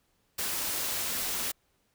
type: band-stop noise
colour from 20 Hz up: white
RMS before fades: -32 dBFS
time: 0.38-1.52 s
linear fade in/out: 10 ms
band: 100 to 140 Hz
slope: 96 dB/octave
effects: pink hiss -72 dBFS RMS until 1.94 s